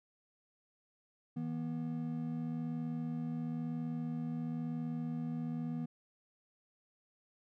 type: tone pair together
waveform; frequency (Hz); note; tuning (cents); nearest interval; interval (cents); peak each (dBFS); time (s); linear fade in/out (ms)
triangle; 160.5 / 241.5; E3 / B3; -46 / -39; perfect fifth; 707; -37 / -36; 1.36-5.86; 10
effects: none